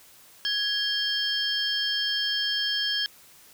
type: tone cluster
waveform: sine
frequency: 1666 / 3194 / 4436 / 5260 Hz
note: G#6 / G7 / C#8 / E8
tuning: +5 / +32 / 0 / -5 cents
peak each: -31 / -27 / -34 / -30 dBFS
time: 0.45-3.06 s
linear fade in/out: 0 ms
effects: white hiss -53 dBFS RMS until 3.53 s